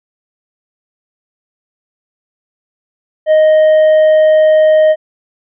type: tone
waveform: triangle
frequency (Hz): 622.3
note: D#5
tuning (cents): 0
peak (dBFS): -3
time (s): 3.26-4.96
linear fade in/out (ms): 50
effects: resampled to 8000 Hz